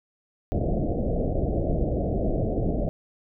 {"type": "low-pass noise", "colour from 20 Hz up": "pink", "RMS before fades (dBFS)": -25, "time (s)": [0.52, 2.89], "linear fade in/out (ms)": 0, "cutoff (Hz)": 710, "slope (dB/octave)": 96, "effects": []}